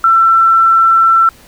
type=tone; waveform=sine; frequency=1342 Hz; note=E6; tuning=31 cents sharp; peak=-5 dBFS; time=0.04-1.29 s; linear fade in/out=2 ms; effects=pink hiss -42 dBFS RMS until 1.47 s